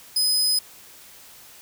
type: tone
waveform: sawtooth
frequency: 5030 Hz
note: D#8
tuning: 18 cents sharp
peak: -16 dBFS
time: 0.16-0.59 s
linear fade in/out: 5 ms
effects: white hiss -47 dBFS RMS until 1.61 s